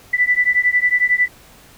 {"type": "beating tone pair", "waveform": "sine", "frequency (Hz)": [1975.5, 1986.5], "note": ["B6", "B6"], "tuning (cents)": [0, 10], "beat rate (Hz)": 11, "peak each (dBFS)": -16, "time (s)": [0.13, 1.28], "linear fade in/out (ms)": 10, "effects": ["pink hiss -46 dBFS RMS until 1.77 s"]}